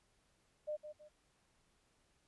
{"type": "tone with echo", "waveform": "sine", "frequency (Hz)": 604, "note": "D5", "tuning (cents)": 48, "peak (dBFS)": -37, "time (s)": [0.67, 0.77], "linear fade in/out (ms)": 20, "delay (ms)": 160, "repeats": 2, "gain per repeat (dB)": -9, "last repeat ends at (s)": 1.09, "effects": ["pink hiss -75 dBFS RMS until 2.27 s", "resampled to 24000 Hz"]}